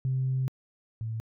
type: tone pair in turn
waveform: sine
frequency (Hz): 130.81 / 111.86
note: C3 / A2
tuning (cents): 0 / +29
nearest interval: minor third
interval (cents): 271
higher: first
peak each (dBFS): -24 / -30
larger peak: first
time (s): 0.05-0.48 / 1.01-1.2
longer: first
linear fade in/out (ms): 0
effects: tanh soft clip ceiling -20 dBFS